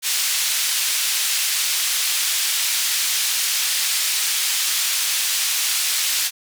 pink band-pass noise, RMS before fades -21 dBFS, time 0.02-6.31 s, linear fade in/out 50 ms, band 3000 to 14000 Hz, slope 12 dB/octave, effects none

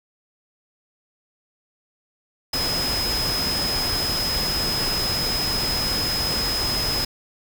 sine tone in noise, 5080 Hz, D#8, 35 cents sharp, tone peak -23 dBFS, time 2.53-7.05 s, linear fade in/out 5 ms, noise pink, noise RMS -27 dBFS, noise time 2.53-7.05 s, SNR +1 dB, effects none

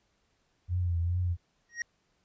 sine tone with vibrato, 87.31 Hz, F2, in tune, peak -26 dBFS, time 0.68-1.37 s, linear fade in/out 50 ms, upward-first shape triangle, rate 2.4 Hz, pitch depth 71 cents each way
square tone with exponential growth, 1881 Hz, A#6, 15 cents sharp, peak -28 dBFS, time 1.69-1.82 s, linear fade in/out 2 ms, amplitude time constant 28 ms
effects pink hiss -73 dBFS RMS until 2.24 s + resampled to 16000 Hz

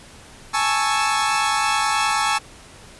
sawtooth chord, A major seventh, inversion third, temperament equal, 830.6 / 880 / 1108.7 / 1318.5 Hz, G#5 / A5 / C#6 / E6, 0 / 0 / 0 / 0 cents, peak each -20 dBFS, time 0.53-2.39 s, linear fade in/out 20 ms, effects pink hiss -44 dBFS RMS until 2.99 s + resampled to 24000 Hz

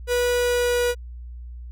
45% pulse tone with pitch glide, 488.2 to 485.4 Hz, B4 to B4, -20 to -30 cents, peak -19 dBFS, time 0.07-0.95 s, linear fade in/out 50 ms, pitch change -10 cents, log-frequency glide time 0.35-0.82 s, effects added 60 Hz sine -34 dBFS peak until 1.71 s

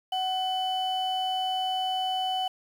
sine tone pair together, 750 / 3000 Hz, F#5 / F#7, +23 / +23 cents, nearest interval 2 octaves, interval 2400 cents, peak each -26 / -30 dBFS, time 0.12-2.48 s, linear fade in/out 5 ms, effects tanh soft clip ceiling -20 dBFS + 8-bit

